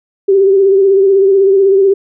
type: tone with vibrato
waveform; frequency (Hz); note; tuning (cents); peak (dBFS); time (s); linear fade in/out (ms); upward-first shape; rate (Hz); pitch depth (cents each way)
sine; 390; G4; -9; -5; 0.28-1.94; 10; sine; 16; 45
effects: none